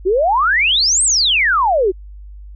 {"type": "exponential two-way sweep", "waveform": "sine", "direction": "up then down", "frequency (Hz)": [349.2, 8700, 349.2], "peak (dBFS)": -11, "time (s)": [0.05, 1.92], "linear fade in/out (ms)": 20, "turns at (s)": 1.03, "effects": ["added 50 Hz sine -32 dBFS peak until 2.55 s"]}